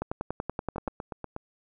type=two click trains; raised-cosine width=1 ms; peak=-21 / -16 dBFS; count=6 / 10; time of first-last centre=0.76-1.364 / 0.02-0.877 s; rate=8.28 / 10.5 Hz; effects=none